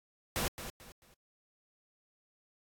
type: noise with echo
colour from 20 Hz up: pink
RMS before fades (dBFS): -33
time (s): 0.36-0.48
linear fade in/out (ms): 0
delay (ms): 220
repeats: 3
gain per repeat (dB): -10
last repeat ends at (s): 1.14
effects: AAC 64 kbps